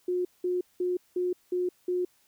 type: tone bursts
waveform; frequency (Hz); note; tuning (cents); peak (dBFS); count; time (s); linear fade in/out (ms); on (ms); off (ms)
sine; 360; F#4; -47; -25; 6; 0.08-2.05; 5; 170; 190
effects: white hiss -66 dBFS RMS until 2.27 s